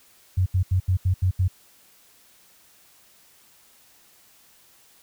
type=tone bursts; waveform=sine; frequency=92.5 Hz; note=F#2; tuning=in tune; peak=-17 dBFS; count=7; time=0.37-1.481 s; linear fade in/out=10 ms; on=91 ms; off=79 ms; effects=white hiss -56 dBFS RMS until 5.02 s